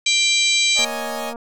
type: harmonic tone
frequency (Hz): 787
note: G5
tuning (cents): +7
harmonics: 3 / 4 / 5 / 6 / 7 / 8 / 9 / 10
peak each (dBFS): -19 / -24 / -19 / -29 / -33 / -25 / -33 / -26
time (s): 0.06-0.85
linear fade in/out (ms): 5
type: chord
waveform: sawtooth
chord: C# suspended second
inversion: none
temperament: equal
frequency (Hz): 554.4 / 622.3 / 830.6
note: C#5 / D#5 / G#5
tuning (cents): 0 / 0 / 0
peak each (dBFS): -28 / -25 / -26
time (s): 0.75-1.34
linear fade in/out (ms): 50
type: click train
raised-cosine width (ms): 1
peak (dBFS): -21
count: 134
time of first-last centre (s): 0.79-1.358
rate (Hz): 234
effects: none